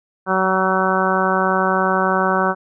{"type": "harmonic tone with a mistuned harmonic", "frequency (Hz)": 188.6, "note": "F#3", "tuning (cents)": 33, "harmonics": [1, 2, 3, 4, 5, 6, 7, 8], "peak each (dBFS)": [-23, -23, -23, -23, -23, -23, -23, -23], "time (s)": [0.26, 2.55], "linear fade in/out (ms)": 50, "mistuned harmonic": 1, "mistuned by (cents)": -15, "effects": []}